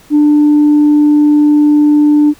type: tone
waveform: sine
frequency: 296.7 Hz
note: D4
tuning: 18 cents sharp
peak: -3 dBFS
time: 0.1-2.34 s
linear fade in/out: 50 ms
effects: tanh soft clip ceiling -2 dBFS + pink hiss -43 dBFS RMS until 2.39 s